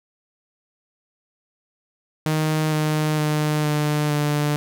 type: tone with pitch steps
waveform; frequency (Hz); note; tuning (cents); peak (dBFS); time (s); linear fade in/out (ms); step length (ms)
sawtooth; 155.56 / 153.6 / 151.66 / 149.74 / 147.85; D#3 / D#3 / D#3 / D3 / D3; 0 / -22 / -44 / +34 / +12; -15; 2.26-4.56; 0; 460
effects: none